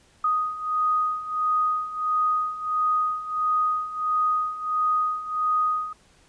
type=beating tone pair; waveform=sine; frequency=1244.5 / 1246 Hz; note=D#6 / D#6; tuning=0 / +2 cents; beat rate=1.5 Hz; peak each=-27 / -23 dBFS; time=0.24-5.93 s; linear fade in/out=5 ms; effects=pink hiss -58 dBFS RMS until 6.28 s + resampled to 22050 Hz